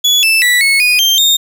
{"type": "tone with pitch steps", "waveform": "35% pulse", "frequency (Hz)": [3403, 2643, 1959, 2195, 2474, 3159, 3672], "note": ["G#7", "E7", "B6", "C#7", "D#7", "G7", "A#7"], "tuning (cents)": [41, 4, -15, -18, -10, 13, -27], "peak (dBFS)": -6, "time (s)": [0.04, 1.37], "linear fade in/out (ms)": 10, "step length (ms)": 190, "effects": []}